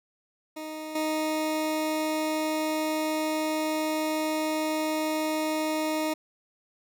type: tone with level steps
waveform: 20% pulse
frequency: 311.1 Hz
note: D#4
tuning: in tune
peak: -30 / -21 dBFS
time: 0.56-6.14 s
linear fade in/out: 10 ms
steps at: 0.95 s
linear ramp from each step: 5 ms
effects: none